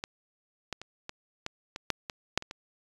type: clicks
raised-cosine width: 0.2 ms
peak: -17 / -16 / -24 / -20 / -16 / -20 / -9 / -18 / -6 / -24 / -22 dBFS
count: 11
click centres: 0.039 / 0.727 / 0.816 / 1.094 / 1.464 / 1.761 / 1.903 / 2.098 / 2.376 / 2.424 / 2.511 s
effects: resampled to 24000 Hz